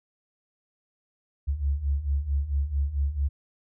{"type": "beating tone pair", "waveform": "sine", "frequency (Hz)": [67.7, 72.2], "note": ["C#2", "D2"], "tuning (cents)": [-40, -29], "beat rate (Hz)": 4.5, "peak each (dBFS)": [-29, -25], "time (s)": [1.47, 3.29], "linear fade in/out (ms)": 20, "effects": []}